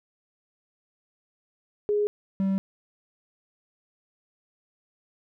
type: tone pair in turn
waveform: sine / triangle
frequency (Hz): 415.3 / 193.35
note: G#4 / G3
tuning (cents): 0 / -24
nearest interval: octave + minor second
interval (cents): 1324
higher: first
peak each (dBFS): -21 / -20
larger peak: second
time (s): 1.89-2.07 / 2.4-2.58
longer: neither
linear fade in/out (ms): 0
effects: none